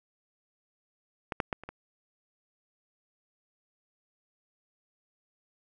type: clicks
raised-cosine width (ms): 0.5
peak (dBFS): -17 / -12 / -15 / -29 / -24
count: 5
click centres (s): 1.322 / 1.402 / 1.528 / 1.636 / 1.69
effects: none